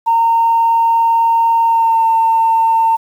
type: tone with pitch glide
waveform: sine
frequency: 918 to 904.3 Hz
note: A#5 to A5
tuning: -27 to +47 cents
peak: -8 dBFS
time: 0.06-2.97 s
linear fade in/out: 20 ms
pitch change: -26 cents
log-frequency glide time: 1.66-2.03 s
effects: tanh soft clip ceiling -4 dBFS + 7-bit